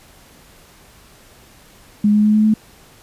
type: tone with pitch steps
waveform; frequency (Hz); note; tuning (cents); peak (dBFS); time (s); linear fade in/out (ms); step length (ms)
sine; 208.1 / 210.2 / 212.2 / 214.3 / 216.4; G#3 / G#3 / G#3 / A3 / A3; +4 / +21 / +38 / -45 / -29; -10; 2.04-2.54; 5; 100
effects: pink hiss -47 dBFS RMS until 3.02 s + resampled to 32000 Hz